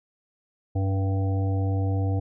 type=harmonic tone with a mistuned harmonic; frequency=97 Hz; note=G2; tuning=18 cents flat; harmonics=1 / 3 / 5 / 7 / 8; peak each=-22 / -32 / -36 / -39 / -40 dBFS; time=0.75-2.2 s; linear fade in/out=10 ms; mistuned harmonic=3; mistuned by=-23 cents; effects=none